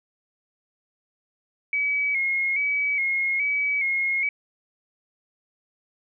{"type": "tone with vibrato", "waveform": "sine", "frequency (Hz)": 2217, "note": "C#7", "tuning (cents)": 0, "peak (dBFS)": -21, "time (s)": [1.73, 4.29], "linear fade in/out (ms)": 2, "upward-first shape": "square", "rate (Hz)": 1.2, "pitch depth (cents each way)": 49, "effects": []}